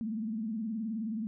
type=tone with vibrato; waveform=sine; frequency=220 Hz; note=A3; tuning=in tune; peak=-32 dBFS; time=0.01-1.27 s; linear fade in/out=0 ms; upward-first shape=sine; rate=19 Hz; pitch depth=110 cents each way; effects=none